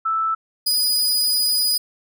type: tone pair in turn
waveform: sine / sawtooth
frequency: 1318.5 / 4946 Hz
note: E6 / D#8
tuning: 0 / -11 cents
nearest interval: octave + major seventh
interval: 2289 cents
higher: second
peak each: -18 / -14 dBFS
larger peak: second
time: 0.05-0.35 / 0.66-1.78 s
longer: second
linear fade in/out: 10 ms
effects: none